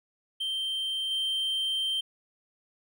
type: tone with level steps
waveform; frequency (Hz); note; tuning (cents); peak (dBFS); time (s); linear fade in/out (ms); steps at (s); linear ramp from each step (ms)
triangle; 3136; G7; 0; -27 / -25; 0.4-2.01; 10; 1.11; 2
effects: none